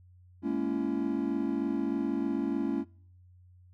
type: chord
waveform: triangle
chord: A# half-diminished seventh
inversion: third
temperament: just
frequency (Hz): 209.8 / 233.1 / 279.7 / 335.6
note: G#3 / A#3 / C#4 / E4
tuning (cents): +18 / 0 / +16 / +31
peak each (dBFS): -33 / -33 / -29 / -32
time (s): 0.42-2.85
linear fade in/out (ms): 50
effects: noise-tail reverb RT60 0.6 s tail -25 dB re dry + added 90 Hz sine -54 dBFS peak until 3.73 s